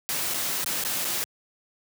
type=noise with dropouts; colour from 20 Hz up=white; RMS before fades=-28 dBFS; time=0.09-1.24 s; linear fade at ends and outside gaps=0 ms; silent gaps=0.338-0.343 / 0.643-0.661 / 0.838-0.849 / 1.046-1.051 s; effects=high-pass 100 Hz 12 dB/octave